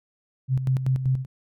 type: tone with tremolo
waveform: sine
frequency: 130.81 Hz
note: C3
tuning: in tune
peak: -18 dBFS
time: 0.48-1.26 s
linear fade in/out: 50 ms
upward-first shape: square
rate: 5.2 Hz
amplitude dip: 60%
effects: none